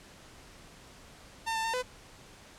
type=tone with pitch steps; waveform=sawtooth; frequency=903 / 892 / 906 / 503 Hz; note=A5 / A5 / A#5 / B4; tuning=+45 / +23 / -50 / +32 cents; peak=-26 dBFS; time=1.46-1.828 s; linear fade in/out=20 ms; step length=92 ms; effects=pink hiss -53 dBFS RMS until 2.58 s + low-pass 9000 Hz 12 dB/octave